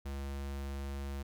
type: tone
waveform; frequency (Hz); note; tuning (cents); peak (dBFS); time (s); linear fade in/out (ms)
square; 69.3; C#2; 0; -38; 0.05-1.23; 10
effects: none